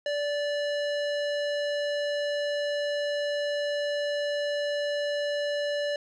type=tone with low-pass filter; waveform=square; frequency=582 Hz; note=D5; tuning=16 cents flat; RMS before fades=-29 dBFS; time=0.06-5.96 s; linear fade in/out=2 ms; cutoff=4300 Hz; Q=1.2; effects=none